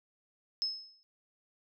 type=tone with exponential decay; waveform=sine; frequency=5190 Hz; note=E8; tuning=28 cents flat; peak=-27 dBFS; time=0.62-1.03 s; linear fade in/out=0 ms; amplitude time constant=87 ms; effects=none